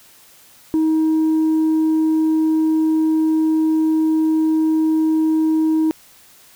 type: tone with tanh clipping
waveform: sine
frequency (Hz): 316.2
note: D#4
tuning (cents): +28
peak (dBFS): -14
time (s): 0.74-5.91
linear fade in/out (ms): 0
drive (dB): 1
effects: white hiss -48 dBFS RMS until 6.55 s